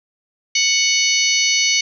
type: harmonic tone with a mistuned harmonic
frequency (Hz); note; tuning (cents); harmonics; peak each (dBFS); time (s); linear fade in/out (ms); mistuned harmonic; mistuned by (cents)
740; F#5; 0; 3 / 4 / 5 / 6 / 7 / 8 / 9; -19 / -21 / -26 / -20 / -28 / -20 / -29; 0.55-1.81; 5; 9; -67
effects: none